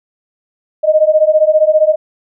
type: beating tone pair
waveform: sine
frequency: 612 / 627 Hz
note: D#5 / D#5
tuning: -29 / +13 cents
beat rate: 15 Hz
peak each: -10 dBFS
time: 0.83-1.96 s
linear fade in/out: 20 ms
effects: none

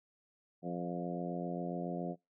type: harmonic tone with a mistuned harmonic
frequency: 87.31 Hz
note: F2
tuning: in tune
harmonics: 2 / 3 / 4 / 5 / 6 / 7 / 8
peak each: -39 / -43 / -44 / -47 / -46 / -46 / -45 dBFS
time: 0.62-2.16 s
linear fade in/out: 50 ms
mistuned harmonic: 8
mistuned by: +16 cents
effects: noise-tail reverb RT60 0.2 s tail -23 dB re dry

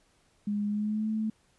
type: tone with pitch glide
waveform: sine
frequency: 206.3 to 217.9 Hz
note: G#3 to A3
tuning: -11 to -17 cents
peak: -27 dBFS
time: 0.47-1.3 s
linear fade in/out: 5 ms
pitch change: +94 cents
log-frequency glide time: 0.67-1.09 s
effects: pink hiss -67 dBFS RMS until 1.58 s + resampled to 24000 Hz

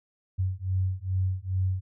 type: beating tone pair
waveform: sine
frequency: 92.5 / 94.9 Hz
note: F#2 / F#2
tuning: 0 / +44 cents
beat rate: 2.4 Hz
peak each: -28 dBFS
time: 0.38-1.81 s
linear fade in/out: 20 ms
effects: none

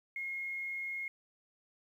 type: tone with quantisation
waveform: sine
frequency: 2152 Hz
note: C7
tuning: 48 cents sharp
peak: -36 dBFS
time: 0.16-1.08 s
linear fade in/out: 2 ms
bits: 11
effects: none

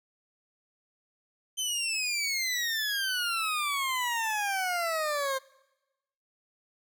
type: exponential sweep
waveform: 20% pulse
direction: down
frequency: 3107 to 524 Hz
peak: -23 dBFS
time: 1.57-5.39 s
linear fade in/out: 20 ms
effects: noise-tail reverb RT60 1.0 s tail -23 dB re dry

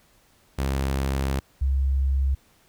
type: tone pair in turn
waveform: sawtooth / sine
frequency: 67.5 / 67.5 Hz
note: C#2 / C#2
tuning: -45 / -45 cents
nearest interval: unison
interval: 0 cents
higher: neither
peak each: -19 dBFS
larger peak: neither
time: 0.58-1.4 / 1.61-2.35 s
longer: first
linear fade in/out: 10 ms
effects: pink hiss -60 dBFS RMS until 2.68 s

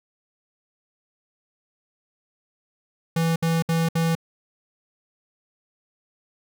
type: tone bursts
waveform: square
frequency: 164.81 Hz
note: E3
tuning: in tune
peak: -20 dBFS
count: 4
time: 3.16-4.152 s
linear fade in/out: 5 ms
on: 200 ms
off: 64 ms
effects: none

